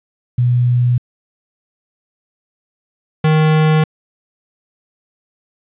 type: tone pair in turn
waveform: sine / square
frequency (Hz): 122.7 / 155.85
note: B2 / D#3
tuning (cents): -11 / +3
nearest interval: major third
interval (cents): 414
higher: second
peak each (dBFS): -10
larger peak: neither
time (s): 0.38-0.98 / 3.24-3.84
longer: neither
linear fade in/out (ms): 5
effects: resampled to 8000 Hz + 8-bit